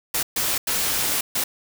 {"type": "noise bursts at uneven times", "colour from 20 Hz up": "white", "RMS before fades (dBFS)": -23, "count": 4, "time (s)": [[0.14, 0.23], [0.36, 0.58], [0.67, 1.21], [1.35, 1.44]], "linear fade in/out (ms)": 5, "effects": []}